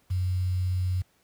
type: tone with quantisation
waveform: sine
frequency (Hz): 91.6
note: F#2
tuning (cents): -17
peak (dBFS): -23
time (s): 0.1-1.02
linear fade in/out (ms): 10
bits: 8
effects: pink hiss -66 dBFS RMS until 1.23 s + high-pass 60 Hz 12 dB/octave